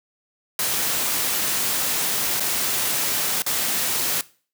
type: noise with dropouts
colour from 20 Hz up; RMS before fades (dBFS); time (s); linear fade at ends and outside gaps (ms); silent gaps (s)
white; -23; 0.59-4.21; 2; 2.398-2.404 / 3.421-3.463
effects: noise-tail reverb RT60 0.4 s tail -20 dB re dry + high-pass 100 Hz 12 dB/octave